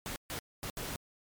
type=noise bursts at uneven times; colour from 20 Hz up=pink; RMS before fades=-39 dBFS; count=4; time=0.06-0.16 / 0.3-0.39 / 0.63-0.7 / 0.77-0.96 s; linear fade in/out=0 ms; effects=MP3 96 kbps